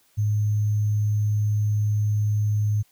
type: tone with sample-and-hold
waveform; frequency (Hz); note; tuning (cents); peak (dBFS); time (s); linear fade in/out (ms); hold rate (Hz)
sine; 105.3; G#2; +24; -19; 0.17-2.83; 20; 6300
effects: white hiss -62 dBFS RMS until 2.91 s